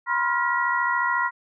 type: tone cluster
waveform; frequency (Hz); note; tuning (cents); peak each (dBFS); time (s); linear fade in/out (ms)
sine; 972 / 1046 / 1405 / 1921; B5 / C6 / F6 / B6; -28 / -1 / +10 / -48; -26; 0.06-1.31; 50
effects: none